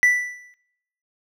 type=tone with exponential decay; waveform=triangle; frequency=1973 Hz; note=B6; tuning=2 cents flat; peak=-9 dBFS; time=0.03-0.54 s; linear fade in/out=0 ms; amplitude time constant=110 ms; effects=noise-tail reverb RT60 0.8 s tail -19 dB re dry